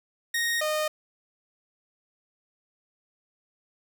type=tone pair in turn; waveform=sawtooth; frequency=1864.7 / 614.2 Hz; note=A#6 / D#5; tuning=0 / -23 cents; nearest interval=octave + perfect fifth; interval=1923 cents; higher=first; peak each=-21 dBFS; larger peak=neither; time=0.34-0.61 / 0.61-0.88 s; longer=neither; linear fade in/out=5 ms; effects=none